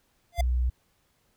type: tone with exponential growth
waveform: square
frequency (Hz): 691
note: F5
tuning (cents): -19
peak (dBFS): -24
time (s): 0.32-0.41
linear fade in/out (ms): 5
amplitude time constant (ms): 18
type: tone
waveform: sine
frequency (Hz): 61.74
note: B1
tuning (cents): 0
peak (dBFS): -22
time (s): 0.38-0.7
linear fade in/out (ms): 10
effects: pink hiss -69 dBFS RMS until 1.36 s